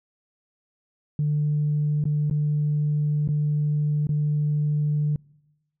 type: tone with dropouts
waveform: sine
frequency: 148.9 Hz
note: D3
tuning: 24 cents sharp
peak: -19 dBFS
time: 1.19-5.16 s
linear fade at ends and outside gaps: 2 ms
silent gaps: 2.04-2.054 / 2.299-2.31 / 3.276-3.288 / 4.07-4.091 s
effects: noise-tail reverb RT60 1.0 s tail -26 dB re dry + tanh soft clip ceiling -16 dBFS